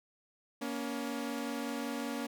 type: tone pair together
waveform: sawtooth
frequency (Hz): 236.2 / 281.5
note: A#3 / C#4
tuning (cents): +23 / +27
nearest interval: minor third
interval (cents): 304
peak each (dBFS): -34 / -34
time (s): 0.61-2.27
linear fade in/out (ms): 10
effects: none